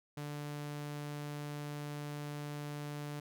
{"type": "tone", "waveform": "sawtooth", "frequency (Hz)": 146.83, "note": "D3", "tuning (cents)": 0, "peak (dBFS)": -36, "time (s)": [0.17, 3.2], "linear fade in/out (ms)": 5, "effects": []}